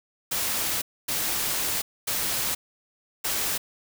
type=noise bursts at uneven times; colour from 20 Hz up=white; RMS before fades=-27 dBFS; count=4; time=0.31-0.82 / 1.08-1.82 / 2.07-2.55 / 3.24-3.58 s; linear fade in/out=10 ms; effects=none